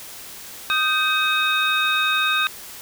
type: tone cluster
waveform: sine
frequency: 1240 / 1553 / 2545 / 3711 Hz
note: D#6 / G6 / D#7 / A#7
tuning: -6 / -17 / +39 / -9 cents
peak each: -23 dBFS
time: 0.7-2.47 s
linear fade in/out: 0 ms
effects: white hiss -38 dBFS RMS until 2.81 s